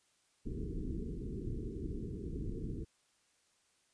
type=low-pass noise; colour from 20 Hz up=pink; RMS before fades=-40 dBFS; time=0.45-2.85 s; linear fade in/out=20 ms; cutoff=440 Hz; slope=96 dB/octave; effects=white hiss -73 dBFS RMS until 3.93 s + resampled to 22050 Hz